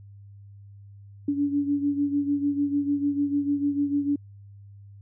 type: beating tone pair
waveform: sine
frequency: 284.9 / 291.6 Hz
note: C#4 / D4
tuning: +48 / -12 cents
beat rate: 6.7 Hz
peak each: -23 / -29 dBFS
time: 1.28-4.16 s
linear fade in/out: 5 ms
effects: added 100 Hz sine -44 dBFS peak until 5.01 s